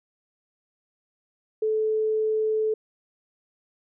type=tone; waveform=sine; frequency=434.9 Hz; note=A4; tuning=20 cents flat; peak=-21 dBFS; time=1.62-2.74 s; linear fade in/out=5 ms; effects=none